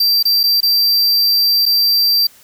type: tone with dropouts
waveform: square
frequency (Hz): 4699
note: D8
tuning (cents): 0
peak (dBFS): -11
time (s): 0-2.27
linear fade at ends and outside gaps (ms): 5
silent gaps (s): 0.228-0.252 / 0.433-0.437 / 0.606-0.629 / 1.656-1.661
effects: white hiss -46 dBFS RMS until 2.43 s